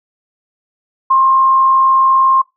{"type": "tone with frequency modulation", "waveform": "sine", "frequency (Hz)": 1062, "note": "C6", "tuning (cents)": 25, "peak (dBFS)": -7, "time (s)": [1.1, 2.42], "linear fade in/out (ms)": 10, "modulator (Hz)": 57.8, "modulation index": 0.25, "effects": ["noise-tail reverb RT60 0.2 s tail -23 dB re dry"]}